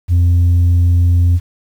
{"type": "tone", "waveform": "sine", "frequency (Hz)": 87.31, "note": "F2", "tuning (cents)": 0, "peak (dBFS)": -5, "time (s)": [0.08, 1.4], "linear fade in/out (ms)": 50, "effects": ["tanh soft clip ceiling -7 dBFS", "7-bit"]}